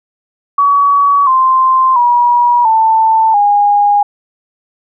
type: tone with pitch steps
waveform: sine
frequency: 1132 / 1044.1 / 963 / 888.1 / 819.2 Hz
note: C#6 / C6 / B5 / A5 / G#5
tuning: +36 / -4 / -44 / +16 / -24 cents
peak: -6 dBFS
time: 0.58-4.03 s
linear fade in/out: 5 ms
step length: 690 ms
effects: none